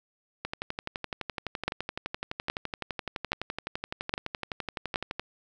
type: two click trains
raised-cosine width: 0.3 ms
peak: -16 / -10 dBFS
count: 57 / 5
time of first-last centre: 0.45-5.196 / 1.68-4.959 s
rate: 11.8 / 1.22 Hz
effects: none